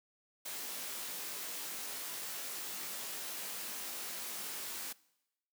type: noise with comb filter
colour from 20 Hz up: white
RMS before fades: -42 dBFS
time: 0.45-4.93 s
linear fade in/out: 10 ms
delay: 20 ms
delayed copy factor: +0.6
effects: noise-tail reverb RT60 0.9 s tail -22 dB re dry + high-pass 200 Hz 12 dB/octave